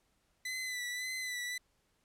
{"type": "tone with vibrato", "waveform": "sawtooth", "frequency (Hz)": 2000, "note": "B6", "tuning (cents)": 21, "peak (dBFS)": -33, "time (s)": [0.45, 1.58], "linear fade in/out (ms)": 5, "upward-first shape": "sine", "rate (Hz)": 1.8, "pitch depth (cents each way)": 39, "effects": ["pink hiss -75 dBFS RMS until 2.04 s", "low-pass 12000 Hz 12 dB/octave"]}